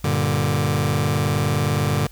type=chord; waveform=sawtooth; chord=G minor; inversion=none; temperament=just; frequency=98 / 117.6 / 147 Hz; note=G2 / Bb2 / D3; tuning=0 / +16 / +2 cents; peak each=-19 / -20 / -17 dBFS; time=0.04-2.07 s; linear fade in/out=5 ms; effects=added 49 Hz sine -43 dBFS peak until 2.11 s + white hiss -51 dBFS RMS until 2.11 s